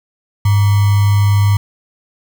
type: tone with sample-and-hold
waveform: sine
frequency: 101.4 Hz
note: G#2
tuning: 41 cents flat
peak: -8 dBFS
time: 0.45-1.57 s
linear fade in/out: 5 ms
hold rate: 1050 Hz
effects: none